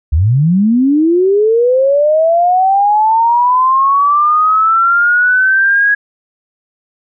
sine linear sweep, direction up, 67.2 to 1665 Hz, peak -7 dBFS, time 0.12-5.95 s, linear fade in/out 10 ms, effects none

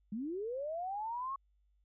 sine linear sweep, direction up, 196 to 1108.7 Hz, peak -36 dBFS, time 0.12-1.36 s, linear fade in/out 5 ms, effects added 50 Hz sine -69 dBFS peak until 1.84 s

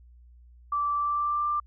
sine tone with pitch glide, 1165 to 1185.4 Hz, D6 to D6, -14 to +16 cents, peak -24 dBFS, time 0.72-1.6 s, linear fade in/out 5 ms, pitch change +30 cents, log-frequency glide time 0.95-1.48 s, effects added 60 Hz sine -50 dBFS peak until 1.66 s

